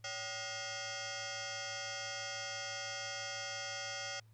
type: tone with frequency modulation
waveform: sine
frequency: 1903 Hz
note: A#6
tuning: 35 cents sharp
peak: -39 dBFS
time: 0.04-4.2 s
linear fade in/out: 5 ms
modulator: 669 Hz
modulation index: 6.5
effects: added 110 Hz sine -59 dBFS peak until 4.33 s + pink hiss -75 dBFS RMS until 4.33 s